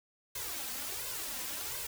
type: noise with flanger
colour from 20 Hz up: white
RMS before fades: -39 dBFS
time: 0.35-1.87 s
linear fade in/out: 5 ms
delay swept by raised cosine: 1.9 to 3.9 ms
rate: 1.4 Hz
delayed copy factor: +0.9
effects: none